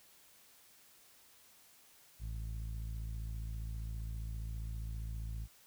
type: tone with low-pass filter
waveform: sawtooth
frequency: 55 Hz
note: A1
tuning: in tune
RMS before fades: -41 dBFS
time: 2.19-5.48 s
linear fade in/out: 50 ms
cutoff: 110 Hz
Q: 1.2
effects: white hiss -63 dBFS RMS until 5.66 s